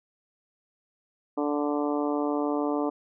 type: harmonic tone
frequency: 146.6 Hz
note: D3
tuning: 3 cents flat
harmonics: 2 / 3 / 4 / 5 / 6 / 7 / 8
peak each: -27 / -31 / -33 / -35 / -37 / -38 / -39 dBFS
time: 1.37-2.9 s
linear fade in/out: 10 ms
effects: none